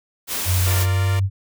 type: noise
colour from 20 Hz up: white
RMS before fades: -25 dBFS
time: 0.27-0.87 s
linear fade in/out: 50 ms
type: tone with pitch glide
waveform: sine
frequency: 90.5 to 97 Hz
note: F#2 to G2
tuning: -38 to -18 cents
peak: -16 dBFS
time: 0.45-1.3 s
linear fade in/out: 50 ms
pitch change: +120 cents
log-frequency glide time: 0.56-1.11 s
type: chord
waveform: 10% pulse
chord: Bb major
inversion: second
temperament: equal with one note detuned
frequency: 349.2 / 462.7 / 587.3 Hz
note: F4 / Bb4 / D5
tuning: 0 / -13 / 0 cents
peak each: -24 dBFS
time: 0.66-1.2 s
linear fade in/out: 10 ms
effects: none